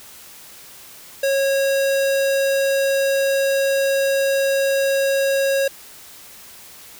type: tone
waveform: square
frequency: 547 Hz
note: C#5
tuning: 23 cents flat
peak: -17 dBFS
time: 1.23-5.68 s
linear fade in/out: 5 ms
effects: white hiss -42 dBFS RMS until 6.99 s